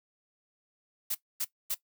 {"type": "noise bursts", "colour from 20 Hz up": "blue", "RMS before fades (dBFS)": -31, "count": 3, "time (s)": [1.1, 1.747], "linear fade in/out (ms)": 10, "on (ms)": 49, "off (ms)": 250, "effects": ["noise-tail reverb RT60 0.1 s tail -17 dB re dry"]}